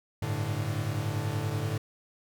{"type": "chord", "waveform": "45% pulse", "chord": "G suspended second", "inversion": "none", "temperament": "equal with one note detuned", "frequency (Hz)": [99.54, 110, 146.83], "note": ["G2", "A2", "D3"], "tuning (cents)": [27, 0, 0], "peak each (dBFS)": [-34, -32, -34], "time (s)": [0.22, 1.78], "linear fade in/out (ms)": 5, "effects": []}